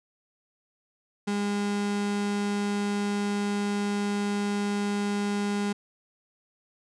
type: tone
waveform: 35% pulse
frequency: 203.8 Hz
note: G#3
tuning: 32 cents flat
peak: -24 dBFS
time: 1.27-5.73 s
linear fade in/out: 10 ms
effects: resampled to 22050 Hz